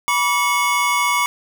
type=tone cluster; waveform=square; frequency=974 / 1150 / 2193 Hz; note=B5 / D6 / C#7; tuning=-24 / -37 / -19 cents; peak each=-21 dBFS; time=0.08-1.26 s; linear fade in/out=0 ms; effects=8-bit